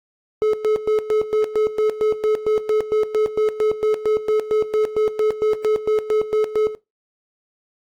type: tone with tremolo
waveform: triangle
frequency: 430 Hz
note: A4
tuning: 40 cents flat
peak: -12 dBFS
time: 0.42-6.75 s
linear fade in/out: 0 ms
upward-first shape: square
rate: 4.4 Hz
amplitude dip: 80%
effects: noise-tail reverb RT60 0.2 s tail -17 dB re dry + AAC 64 kbps